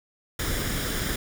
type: noise with comb filter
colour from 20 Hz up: pink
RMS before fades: -28 dBFS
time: 0.39-1.16 s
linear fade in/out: 5 ms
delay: 0.57 ms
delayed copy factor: +0.55
effects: none